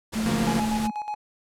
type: noise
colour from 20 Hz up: pink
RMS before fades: -33 dBFS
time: 0.12-0.88 s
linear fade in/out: 20 ms
type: tone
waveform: sine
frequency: 219.5 Hz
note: A3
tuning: 4 cents flat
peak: -24 dBFS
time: 0.15-0.91 s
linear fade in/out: 10 ms
type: chord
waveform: sawtooth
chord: Gb major seventh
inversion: second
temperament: equal with one note detuned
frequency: 138.59 / 171.42 / 185 / 233.1 Hz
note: Db3 / F3 / Gb3 / Bb3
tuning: 0 / -32 / 0 / 0 cents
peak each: -27 / -25 / -31 / -25 dBFS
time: 0.26-0.6 s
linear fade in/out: 0 ms
type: tone with tremolo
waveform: triangle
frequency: 840 Hz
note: G#5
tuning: 19 cents sharp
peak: -25 dBFS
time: 0.47-1.15 s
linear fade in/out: 5 ms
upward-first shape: square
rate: 8.2 Hz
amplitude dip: 65%
effects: low-pass 11000 Hz 12 dB/octave